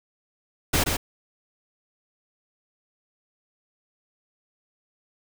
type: noise with echo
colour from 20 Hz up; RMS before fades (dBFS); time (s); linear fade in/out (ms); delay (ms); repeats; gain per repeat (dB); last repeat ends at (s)
pink; -21; 0.73-0.84; 10; 130; 1; -4; 0.97
effects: none